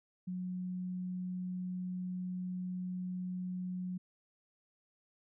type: tone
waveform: sine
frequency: 182.2 Hz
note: F#3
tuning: 26 cents flat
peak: -36 dBFS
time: 0.27-3.98 s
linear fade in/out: 10 ms
effects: none